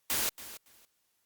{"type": "noise with echo", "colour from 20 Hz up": "white", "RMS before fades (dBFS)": -30, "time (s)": [0.1, 0.29], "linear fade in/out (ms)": 0, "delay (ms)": 280, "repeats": 2, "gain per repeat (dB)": -15, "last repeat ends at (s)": 0.85, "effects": ["white hiss -75 dBFS RMS until 1.25 s", "Opus 48 kbps"]}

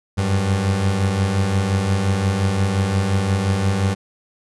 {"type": "beating tone pair", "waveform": "30% pulse", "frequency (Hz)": [92.5, 98.2], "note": ["F#2", "G2"], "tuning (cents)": [0, 4], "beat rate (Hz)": 5.7, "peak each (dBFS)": [-21, -15], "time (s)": [0.17, 3.95], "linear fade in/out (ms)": 20, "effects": ["resampled to 24000 Hz"]}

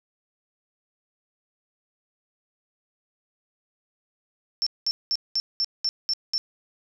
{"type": "tone bursts", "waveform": "sine", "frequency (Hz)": 5380, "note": "E8", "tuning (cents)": 34, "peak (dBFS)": -21, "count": 8, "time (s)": [4.62, 6.38], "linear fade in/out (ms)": 0, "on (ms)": 45, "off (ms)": 200, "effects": []}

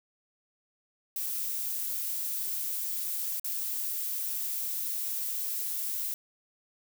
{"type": "noise with dropouts", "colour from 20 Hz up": "violet", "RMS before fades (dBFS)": -33, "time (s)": [1.16, 6.14], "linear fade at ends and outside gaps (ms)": 1, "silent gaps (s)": [3.397, 3.444], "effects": []}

